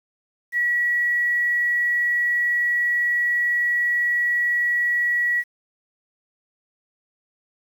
sine tone with quantisation, 1929 Hz, B6, 41 cents flat, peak -18 dBFS, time 0.52-5.44 s, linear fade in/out 50 ms, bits 8, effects none

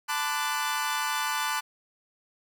sawtooth chord, B minor seventh, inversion third, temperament equal with one note detuned, 880 / 1012 / 1174.7 / 1480 Hz, A5 / B5 / D6 / F#6, 0 / +42 / 0 / 0 cents, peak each -28 / -30 / -29 / -29 dBFS, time 0.08-1.61 s, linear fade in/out 20 ms, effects none

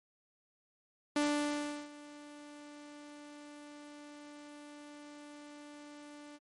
sawtooth tone with ADSR envelope, 293.7 Hz, D4, in tune, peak -24 dBFS, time 1.16-6.39 s, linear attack 3 ms, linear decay 720 ms, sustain -21 dB, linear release 39 ms, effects MP3 48 kbps

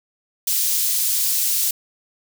white high-pass noise, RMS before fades -20 dBFS, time 0.47-1.71 s, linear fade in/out 5 ms, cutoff 4600 Hz, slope 12 dB/octave, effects none

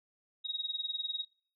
sine tone with tremolo, 3780 Hz, A#7, 23 cents sharp, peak -30 dBFS, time 0.44-1.25 s, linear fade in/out 20 ms, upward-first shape triangle, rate 20 Hz, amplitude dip 100%, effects noise-tail reverb RT60 0.5 s tail -24 dB re dry

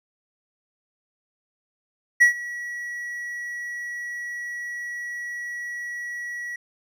triangle tone with ADSR envelope, 1929 Hz, B6, 41 cents flat, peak -8 dBFS, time 2.2-6.56 s, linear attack 19 ms, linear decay 110 ms, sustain -20 dB, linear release 4 ms, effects none

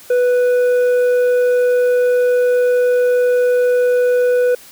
sine tone with tanh clipping, 493.9 Hz, B4, in tune, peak -12 dBFS, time 0.1-4.55 s, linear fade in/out 5 ms, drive 6 dB, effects white hiss -41 dBFS RMS until 4.71 s

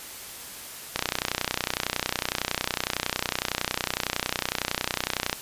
click train, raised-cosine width 0.2 ms, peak -6 dBFS, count 136, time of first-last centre 0.96-5.329 s, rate 30.9 Hz, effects white hiss -40 dBFS RMS until 5.41 s + resampled to 32000 Hz

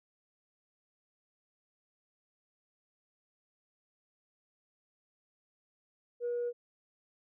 sine tone, 481 Hz, B4, 46 cents flat, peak -30 dBFS, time 6.2-6.53 s, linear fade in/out 50 ms, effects tanh soft clip ceiling -28 dBFS

